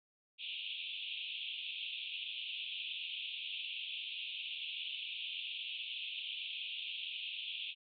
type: band-pass noise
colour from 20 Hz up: white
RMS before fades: -43 dBFS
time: 0.38-7.75 s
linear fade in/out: 50 ms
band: 2500 to 3600 Hz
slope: 96 dB/octave
effects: none